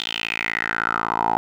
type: tone with band-pass filter sweep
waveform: 10% pulse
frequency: 56.3 Hz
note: A1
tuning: 40 cents sharp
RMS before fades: -24 dBFS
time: 0-1.37 s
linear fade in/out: 0 ms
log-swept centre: 3500 to 820 Hz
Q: 5.4
effects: none